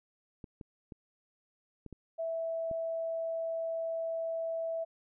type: clicks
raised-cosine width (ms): 3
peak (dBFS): -32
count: 6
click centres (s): 0.442 / 0.612 / 0.922 / 1.863 / 1.927 / 2.713
type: tone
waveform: sine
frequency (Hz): 657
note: E5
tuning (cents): -6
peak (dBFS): -32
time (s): 2.18-4.85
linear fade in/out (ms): 20
effects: none